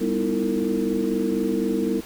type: tone cluster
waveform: sine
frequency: 200.4 / 247.9 / 312.2 / 336.2 / 455.4 Hz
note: G3 / B3 / D#4 / E4 / A#4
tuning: +38 / +7 / +6 / +34 / -40 cents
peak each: -27 dBFS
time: 0-2.01 s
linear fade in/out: 20 ms
effects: pink hiss -42 dBFS RMS until 2.05 s